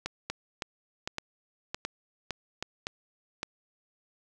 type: two click trains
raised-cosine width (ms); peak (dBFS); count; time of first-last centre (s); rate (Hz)
0.2; -15 / -15; 7 / 4; 0.06-3.431 / 0.3-2.626; 1.78 / 1.29
effects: none